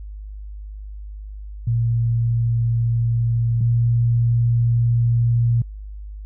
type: tone pair in turn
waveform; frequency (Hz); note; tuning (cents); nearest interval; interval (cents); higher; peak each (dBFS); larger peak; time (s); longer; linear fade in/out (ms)
sine; 116.54 / 117.76; A#2 / A#2; 0 / +18; unison; 18; second; -16 / -14; second; 1.67-3.61 / 3.61-5.62; second; 5
effects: added 51 Hz sine -31 dBFS peak until 6.25 s